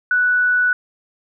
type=tone; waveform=sine; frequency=1480 Hz; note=F#6; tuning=in tune; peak=-13 dBFS; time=0.11-0.73 s; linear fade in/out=2 ms; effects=none